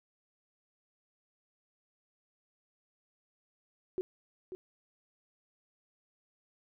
sine tone with echo, 370.5 Hz, F#4, 2 cents sharp, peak -30 dBFS, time 3.98-4.01 s, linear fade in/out 0 ms, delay 540 ms, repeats 1, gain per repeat -9 dB, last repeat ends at 4.55 s, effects none

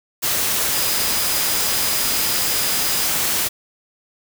sine tone in noise, 4960 Hz, D#8, 6 cents flat, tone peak -28 dBFS, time 0.72-3.07 s, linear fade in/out 20 ms, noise white, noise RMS -20 dBFS, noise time 0.22-3.49 s, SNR -11 dB, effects none

